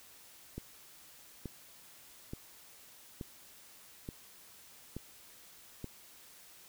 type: click train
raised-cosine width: 3 ms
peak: -27 dBFS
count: 7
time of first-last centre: 0.58-5.843 s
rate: 1.14 Hz
effects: white hiss -57 dBFS RMS until 6.68 s